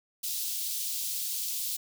white high-pass noise, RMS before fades -33 dBFS, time 0.23-1.77 s, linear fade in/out 10 ms, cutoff 3400 Hz, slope 24 dB/octave, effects none

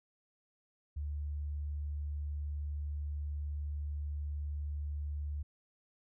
sine tone, 73.42 Hz, D2, in tune, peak -35 dBFS, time 0.96-5.43 s, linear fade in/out 10 ms, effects none

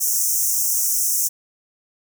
pink high-pass noise, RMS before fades -20 dBFS, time 0-1.29 s, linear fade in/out 20 ms, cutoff 5600 Hz, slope 96 dB/octave, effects none

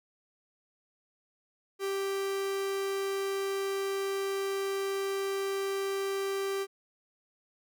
45% pulse tone, 391.6 Hz, G4, 2 cents flat, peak -30 dBFS, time 1.79-6.67 s, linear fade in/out 50 ms, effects none

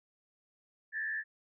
sine tone with frequency modulation, 1750 Hz, A6, 10 cents flat, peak -33 dBFS, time 0.92-1.24 s, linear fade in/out 50 ms, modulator 82.5 Hz, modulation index 0.87, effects none

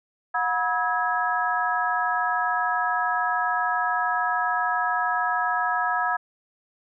sine tone cluster, 725 / 972 / 1285 / 1658 Hz, F#5 / B5 / E6 / G#6, -35 / -28 / -45 / -3 cents, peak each -27 dBFS, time 0.34-6.17 s, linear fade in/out 10 ms, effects none

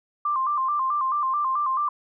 sine tone with vibrato, 1115 Hz, C#6, 10 cents sharp, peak -21 dBFS, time 0.25-1.89 s, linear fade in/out 5 ms, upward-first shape square, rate 4.6 Hz, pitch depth 100 cents each way, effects none

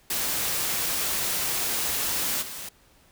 white noise with level steps, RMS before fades -27 / -37 dBFS, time 0.1-2.69 s, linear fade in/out 5 ms, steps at 2.41 s, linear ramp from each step 20 ms, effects pink hiss -59 dBFS RMS until 3.11 s

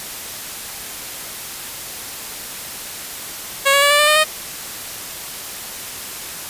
10% pulse tone with pitch steps, 551 / 561.9 / 573.1 / 584.4 / 596 / 607.9 / 619.9 Hz, C#5 / C#5 / D5 / D5 / D5 / D#5 / D#5, -11 / +23 / -42 / -9 / +25 / -40 / -7 cents, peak -3 dBFS, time 3.65-4.245 s, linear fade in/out 20 ms, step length 85 ms, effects white hiss -30 dBFS RMS until 6.49 s + resampled to 32000 Hz

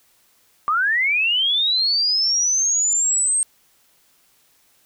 sine linear sweep, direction up, 1155 to 8500 Hz, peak -16 dBFS, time 0.68-3.43 s, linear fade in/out 0 ms, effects white hiss -59 dBFS RMS until 4.85 s

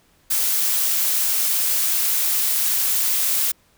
blue noise, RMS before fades -20 dBFS, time 0.3-3.52 s, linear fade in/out 10 ms, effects pink hiss -59 dBFS RMS until 3.77 s

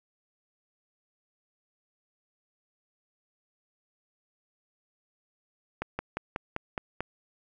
slowing click train, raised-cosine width 0.5 ms, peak -16 dBFS, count 7, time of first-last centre 5.82-7.006 s, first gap 170 ms, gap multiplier 1.06, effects none

